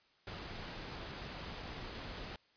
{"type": "noise", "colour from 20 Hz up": "pink", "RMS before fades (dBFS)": -45, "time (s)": [0.27, 2.36], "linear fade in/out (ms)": 2, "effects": ["white hiss -70 dBFS RMS until 2.56 s", "resampled to 11025 Hz"]}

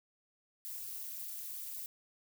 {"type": "noise with amplitude modulation", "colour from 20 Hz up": "violet", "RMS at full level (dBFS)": -39, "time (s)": [0.65, 1.86], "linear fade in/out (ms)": 0, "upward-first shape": "sine", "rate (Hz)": 289, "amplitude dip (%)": 100, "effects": []}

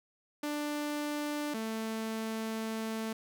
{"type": "tone pair in turn", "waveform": "sawtooth", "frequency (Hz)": [295.4, 221.9], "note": ["D4", "A3"], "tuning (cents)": [10, 15], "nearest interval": "perfect fourth", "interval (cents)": 495, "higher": "first", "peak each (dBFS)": [-29, -30], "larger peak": "first", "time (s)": [[0.43, 1.54], [1.54, 3.13]], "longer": "second", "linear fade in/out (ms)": 5, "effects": []}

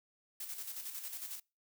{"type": "noise with tremolo", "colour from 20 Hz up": "blue", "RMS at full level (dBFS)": -42, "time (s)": [0.4, 1.4], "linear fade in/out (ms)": 5, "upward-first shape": "square", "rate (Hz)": 11, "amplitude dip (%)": 50, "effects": ["noise-tail reverb RT60 0.3 s tail -26 dB re dry"]}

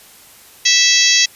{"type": "harmonic tone with a mistuned harmonic", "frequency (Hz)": 656, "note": "E5", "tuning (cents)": -9, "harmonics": [3, 4, 5, 6, 7, 8, 9, 10], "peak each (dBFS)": [-18, -18, -18, -18, -18, -18, -18, -18], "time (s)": [0.65, 1.26], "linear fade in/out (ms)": 10, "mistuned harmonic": 8, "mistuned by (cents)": 33, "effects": ["white hiss -43 dBFS RMS until 1.35 s", "resampled to 32000 Hz"]}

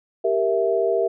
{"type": "chord", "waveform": "sine", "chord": "E diminished", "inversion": "first", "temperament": "equal", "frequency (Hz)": [392, 466.2, 659.3], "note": ["G4", "Bb4", "E5"], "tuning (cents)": [0, 0, 0], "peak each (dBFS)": -22, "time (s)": [0.24, 1.08], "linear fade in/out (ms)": 10, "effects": []}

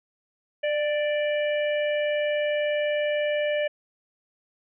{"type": "harmonic tone with a mistuned harmonic", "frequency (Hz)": 587.3, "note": "D5", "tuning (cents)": 0, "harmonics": [1, 3, 4, 5], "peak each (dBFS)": [-23, -33, -35, -37], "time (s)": [0.63, 3.68], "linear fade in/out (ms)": 10, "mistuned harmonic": 1, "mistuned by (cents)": 21, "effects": []}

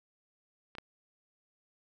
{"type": "clicks", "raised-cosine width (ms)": 0.3, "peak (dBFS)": [-29, -23], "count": 2, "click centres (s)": [0.752, 0.784], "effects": []}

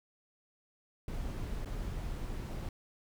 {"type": "noise with dropouts", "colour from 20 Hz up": "brown", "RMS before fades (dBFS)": -38, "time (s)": [1.08, 2.69], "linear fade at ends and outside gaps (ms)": 2, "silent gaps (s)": [1.649, 1.657], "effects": []}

